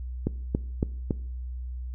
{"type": "click train", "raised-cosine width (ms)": 3, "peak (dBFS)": -11, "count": 4, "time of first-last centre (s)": [0.27, 1.108], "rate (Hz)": 3.58, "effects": ["noise-tail reverb RT60 0.6 s tail -21 dB re dry", "added 62 Hz sine -32 dBFS peak until 1.94 s"]}